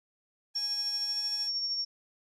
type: tone with pitch glide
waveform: 5% pulse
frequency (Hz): 830.6 to 839.8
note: G#5 to G#5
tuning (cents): 0 to +19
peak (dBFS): -34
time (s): 0.54-1.5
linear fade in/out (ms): 50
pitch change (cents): +19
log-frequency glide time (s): 1.02-1.19
type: tone with tremolo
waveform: sine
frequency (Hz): 5500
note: F8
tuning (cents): -27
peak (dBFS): -28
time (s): 0.55-1.85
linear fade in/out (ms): 10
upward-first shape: sine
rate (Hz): 13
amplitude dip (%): 35
effects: none